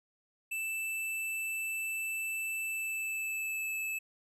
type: tone with pitch glide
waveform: square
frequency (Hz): 2646 to 2614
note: E7 to E7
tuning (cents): +6 to -15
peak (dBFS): -34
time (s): 0.51-3.99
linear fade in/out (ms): 10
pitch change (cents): -21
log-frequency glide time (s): 2.63-3.73
effects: none